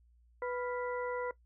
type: harmonic tone with a mistuned harmonic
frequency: 493.9 Hz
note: B4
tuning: in tune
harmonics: 1 / 2 / 3 / 4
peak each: -35 / -41 / -45 / -47 dBFS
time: 0.42-1.31 s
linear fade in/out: 2 ms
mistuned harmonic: 3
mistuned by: -99 cents
effects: noise-tail reverb RT60 0.1 s tail -18 dB re dry + added 59 Hz sine -62 dBFS peak until 1.45 s